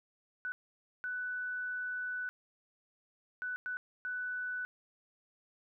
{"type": "tone bursts at uneven times", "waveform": "sine", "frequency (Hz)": 1491, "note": "F#6", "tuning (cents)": 13, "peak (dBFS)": -35, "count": 5, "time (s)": [[0.45, 0.52], [1.04, 2.29], [3.42, 3.56], [3.66, 3.77], [4.05, 4.65]], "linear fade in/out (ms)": 0, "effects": []}